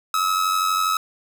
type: tone with amplitude modulation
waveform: 45% pulse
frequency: 1286 Hz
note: E6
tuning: 43 cents flat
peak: -16 dBFS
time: 0.14-0.97 s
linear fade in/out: 2 ms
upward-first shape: sine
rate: 92.3 Hz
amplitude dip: 55%
effects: none